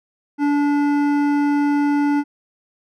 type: tone with hard clipping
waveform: sine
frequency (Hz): 289.1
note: D4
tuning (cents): -27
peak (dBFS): -17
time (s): 0.38-2.24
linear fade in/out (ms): 50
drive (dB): 12
effects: none